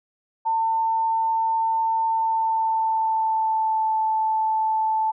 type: tone with pitch glide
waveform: sine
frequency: 898 to 877.5 Hz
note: A5 to A5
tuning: +35 to -5 cents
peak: -19 dBFS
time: 0.45-5.12 s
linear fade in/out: 20 ms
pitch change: -40 cents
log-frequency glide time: 2.07-3.95 s
effects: none